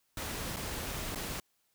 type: noise with dropouts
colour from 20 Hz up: pink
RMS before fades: -38 dBFS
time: 0.17-1.4 s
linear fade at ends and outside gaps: 2 ms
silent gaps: 0.562-0.567 / 1.149-1.157 s
effects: white hiss -75 dBFS RMS until 1.74 s